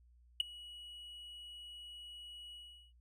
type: tone with ADSR envelope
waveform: triangle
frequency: 2925 Hz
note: F#7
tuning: 21 cents flat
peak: -23 dBFS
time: 0.4-2.93 s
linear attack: 3 ms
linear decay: 11 ms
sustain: -24 dB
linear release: 400 ms
effects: tanh soft clip ceiling -19 dBFS + added 60 Hz sine -62 dBFS peak until 3 s